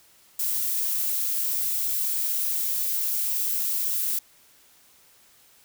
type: noise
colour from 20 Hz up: violet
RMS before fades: -26 dBFS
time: 0.39-4.19 s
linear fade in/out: 5 ms
effects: white hiss -57 dBFS RMS until 5.64 s